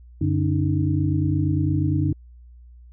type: tone cluster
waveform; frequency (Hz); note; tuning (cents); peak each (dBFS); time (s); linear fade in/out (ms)
sine; 93.3 / 144.7 / 280.6 / 309.2; F#2 / D3 / C#4 / D#4; +15 / -25 / +21 / -11; -22 / -23 / -28 / -25; 0.21-2.13; 5
effects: added 60 Hz sine -43 dBFS peak until 2.92 s